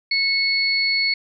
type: tone pair together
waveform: sine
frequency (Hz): 2200 / 4400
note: C#7 / C#8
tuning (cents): -14 / -14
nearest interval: octave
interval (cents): 1200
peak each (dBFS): -20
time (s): 0.11-1.14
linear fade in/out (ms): 5
effects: none